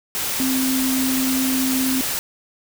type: tone in noise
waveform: sine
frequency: 261.6 Hz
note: C4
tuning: in tune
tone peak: -19 dBFS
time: 0.4-2.01 s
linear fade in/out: 0 ms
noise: white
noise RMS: -24 dBFS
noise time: 0.15-2.19 s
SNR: +2 dB
effects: none